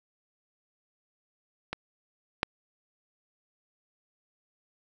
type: clicks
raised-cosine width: 0.3 ms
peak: -16 / -8 dBFS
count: 2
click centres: 1.73 / 2.431 s
effects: none